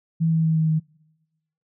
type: tone with pitch steps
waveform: sine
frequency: 163 / 161.59 / 160.2 / 158.82 / 157.45 Hz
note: E3 / E3 / E3 / D#3 / D#3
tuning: -19 / -34 / -49 / +36 / +21 cents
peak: -17 dBFS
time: 0.2-0.8 s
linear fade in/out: 20 ms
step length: 120 ms
effects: noise-tail reverb RT60 1.0 s tail -25 dB re dry